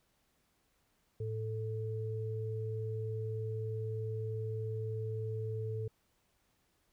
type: tone pair together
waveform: sine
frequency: 109.59 / 440 Hz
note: A2 / A4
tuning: -6 / 0 cents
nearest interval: 2 octaves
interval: 2406 cents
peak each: -36 / -40 dBFS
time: 1.2-5.88 s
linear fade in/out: 5 ms
effects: pink hiss -75 dBFS RMS until 6.92 s